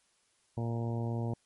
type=harmonic tone; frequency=116.54 Hz; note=A#2; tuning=in tune; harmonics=1 / 2 / 3 / 4 / 5 / 6 / 7 / 8; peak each=-32 / -38 / -42 / -44 / -46 / -48 / -49 / -50 dBFS; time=0.57-1.34 s; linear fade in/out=5 ms; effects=white hiss -71 dBFS RMS until 1.45 s + MP3 48 kbps